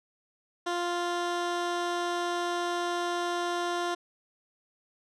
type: tone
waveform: 15% pulse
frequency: 349.2 Hz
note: F4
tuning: in tune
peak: -22 dBFS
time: 0.66-3.95 s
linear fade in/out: 10 ms
effects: low-pass 7000 Hz 12 dB/octave